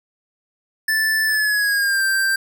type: tone with pitch glide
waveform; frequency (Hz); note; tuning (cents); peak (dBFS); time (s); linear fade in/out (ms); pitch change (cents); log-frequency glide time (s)
square; 1757 to 1574.4; A6 to G6; -3 to +7; -17; 0.88-2.36; 5; -190; 1.26-2.03
effects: none